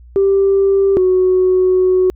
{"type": "tone pair in turn", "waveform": "sine", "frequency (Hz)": [392, 370], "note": ["G4", "F#4"], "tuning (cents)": [0, 0], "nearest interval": "minor second", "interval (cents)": 100, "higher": "first", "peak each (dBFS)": -8, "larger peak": "neither", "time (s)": [[0.16, 0.97], [0.97, 2.1]], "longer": "second", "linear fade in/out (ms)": 0, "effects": ["tanh soft clip ceiling -5 dBFS", "added 60 Hz sine -37 dBFS peak until 2.15 s"]}